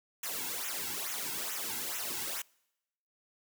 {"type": "noise with flanger", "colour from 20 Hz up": "white", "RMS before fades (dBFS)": -37, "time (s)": [0.23, 2.42], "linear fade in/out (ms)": 5, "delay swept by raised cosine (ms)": [0.21, 1.71], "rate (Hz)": 2.3, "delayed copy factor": -0.85, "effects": ["noise-tail reverb RT60 0.9 s tail -26 dB re dry"]}